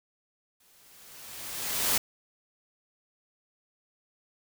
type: noise with exponential growth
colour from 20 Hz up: white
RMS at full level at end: -24 dBFS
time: 0.6-1.98 s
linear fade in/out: 5 ms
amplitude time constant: 300 ms
effects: none